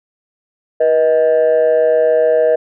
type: tone pair together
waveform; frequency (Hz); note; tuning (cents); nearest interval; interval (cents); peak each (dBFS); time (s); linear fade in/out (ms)
sine; 482.5 / 629.6; B4 / D#5; -40 / +20; perfect fourth; 460; -10; 0.8-2.56; 10
effects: tanh soft clip ceiling -6 dBFS